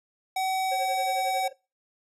square tone, 758 Hz, F#5, 42 cents sharp, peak -26 dBFS, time 0.36-1.48 s, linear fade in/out 5 ms
triangle tone with tremolo, 541 Hz, C#5, 42 cents flat, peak -26 dBFS, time 0.71-1.53 s, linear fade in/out 10 ms, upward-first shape triangle, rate 11 Hz, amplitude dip 100%
effects noise-tail reverb RT60 0.3 s tail -24 dB re dry + resampled to 32000 Hz

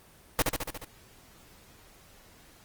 pink noise with echo, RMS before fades -23 dBFS, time 0.39-0.42 s, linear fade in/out 0 ms, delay 71 ms, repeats 6, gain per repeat -3 dB, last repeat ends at 0.846 s, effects pink hiss -56 dBFS RMS until 2.64 s + Opus 24 kbps

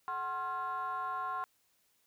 sine tone with frequency modulation, 1063 Hz, C6, 27 cents sharp, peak -33 dBFS, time 0.08-1.44 s, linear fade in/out 0 ms, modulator 317 Hz, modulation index 0.9, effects tanh soft clip ceiling -29 dBFS + white hiss -73 dBFS RMS until 2.06 s

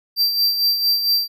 square tone with tremolo, 4699 Hz, D8, in tune, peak -14 dBFS, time 0.16-1.28 s, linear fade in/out 50 ms, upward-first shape sine, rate 4.4 Hz, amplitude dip 55%, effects none

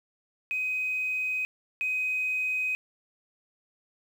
sine tone pair in turn, 2515 / 2515 Hz, D#7 / D#7, +18 / +18 cents, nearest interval unison, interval 0 cents, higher neither, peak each -26 / -25 dBFS, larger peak second, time 0.51-1.45 / 1.81-2.75 s, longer neither, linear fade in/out 0 ms, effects tanh soft clip ceiling -21 dBFS + 9-bit

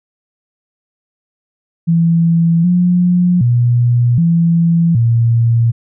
sine tone with pitch steps, 167.1 / 178.1 / 120.8 / 168 / 116.4 Hz, E3 / F3 / B2 / E3 / A#2, +24 / +34 / -38 / +33 / -2 cents, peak -8 dBFS, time 1.87-5.72 s, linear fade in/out 20 ms, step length 770 ms, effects none

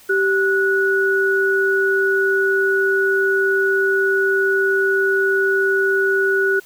sine tone pair together, 388.8 / 1467.9 Hz, G4 / F#6, -14 / -14 cents, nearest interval octave + major seventh, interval 2300 cents, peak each -17 dBFS, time 0.09-6.6 s, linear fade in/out 10 ms, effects white hiss -47 dBFS RMS until 6.65 s

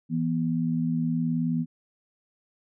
sine tone pair together, 164.81 / 243.9 Hz, E3 / B3, 0 / -21 cents, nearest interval perfect fifth, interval 679 cents, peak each -26 dBFS, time 0.09-1.66 s, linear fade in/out 50 ms, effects none

